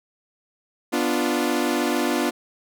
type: chord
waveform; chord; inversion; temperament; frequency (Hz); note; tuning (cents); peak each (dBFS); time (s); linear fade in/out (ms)
sawtooth; B diminished; none; equal; 246.9 / 293.7 / 349.2; B3 / D4 / F4; 0 / 0 / 0; -21; 0.92-2.31; 20
effects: none